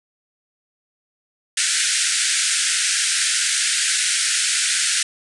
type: band-pass noise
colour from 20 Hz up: white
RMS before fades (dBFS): -20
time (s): 1.57-5.03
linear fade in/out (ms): 5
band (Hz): 1400 to 9800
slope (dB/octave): 96
effects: none